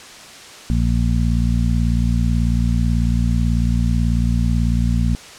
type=harmonic tone; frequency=58.2 Hz; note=A#1; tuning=2 cents flat; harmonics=1 / 2 / 3 / 4; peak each=-17 / -20 / -22 / -23 dBFS; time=0.7-5.15 s; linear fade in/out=0 ms; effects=white hiss -38 dBFS RMS until 5.38 s + low-pass 7000 Hz 12 dB/octave